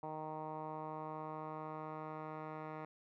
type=tone with low-pass filter sweep; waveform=10% pulse; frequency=155.56 Hz; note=D#3; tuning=in tune; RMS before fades=-45 dBFS; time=0.03-2.85 s; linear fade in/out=2 ms; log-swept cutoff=900 to 1500 Hz; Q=3.1; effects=none